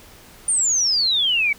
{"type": "exponential sweep", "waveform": "sine", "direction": "down", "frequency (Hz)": [9200, 2217], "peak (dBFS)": -16, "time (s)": [0.48, 1.53], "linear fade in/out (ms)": 5, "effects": ["pink hiss -46 dBFS RMS until 1.58 s"]}